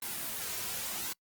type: noise with flanger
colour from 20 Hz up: white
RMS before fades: -37 dBFS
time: 0.02-1.13 s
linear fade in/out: 5 ms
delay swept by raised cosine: 1.6 to 3.6 ms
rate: 0.9 Hz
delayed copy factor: -0.5
effects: noise-tail reverb RT60 0.1 s tail -26 dB re dry + Opus 24 kbps